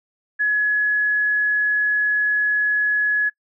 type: tone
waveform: sine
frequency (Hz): 1691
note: G#6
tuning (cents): +31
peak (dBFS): -16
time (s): 0.39-3.3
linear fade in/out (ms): 20
effects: noise-tail reverb RT60 0.1 s tail -26 dB re dry